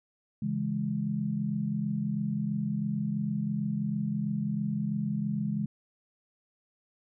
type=chord; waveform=sine; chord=C# minor; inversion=none; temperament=equal; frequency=138.59 / 164.81 / 207.7 Hz; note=C#3 / E3 / G#3; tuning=0 / 0 / 0 cents; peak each=-34 / -34 / -30 dBFS; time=0.42-5.66 s; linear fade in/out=5 ms; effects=none